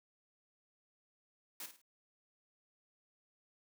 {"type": "noise with echo", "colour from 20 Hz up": "white", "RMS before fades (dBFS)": -45, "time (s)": [1.6, 1.66], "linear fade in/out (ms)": 2, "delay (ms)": 52, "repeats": 3, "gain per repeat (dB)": -9, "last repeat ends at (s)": 1.816, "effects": ["high-pass 200 Hz 12 dB/octave"]}